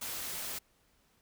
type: noise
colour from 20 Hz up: white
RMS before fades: -39 dBFS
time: 0.01-0.59 s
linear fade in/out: 10 ms
effects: pink hiss -70 dBFS RMS until 1.21 s